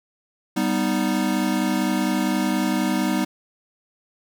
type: chord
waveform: square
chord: G augmented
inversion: none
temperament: equal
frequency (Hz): 196 / 246.9 / 311.1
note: G3 / B3 / D#4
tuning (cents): 0 / 0 / 0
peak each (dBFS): -25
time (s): 0.56-3.25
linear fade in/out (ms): 10
effects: none